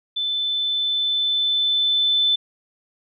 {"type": "tone with level ramp", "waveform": "sine", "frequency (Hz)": 3520, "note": "A7", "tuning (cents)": 0, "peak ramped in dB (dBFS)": [-21, -15], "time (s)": [0.16, 2.36], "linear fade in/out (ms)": 10, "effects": []}